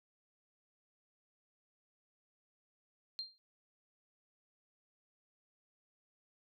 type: tone with exponential decay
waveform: sine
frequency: 4186 Hz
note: C8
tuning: in tune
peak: -35 dBFS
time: 3.19-3.38 s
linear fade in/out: 0 ms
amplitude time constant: 41 ms
effects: none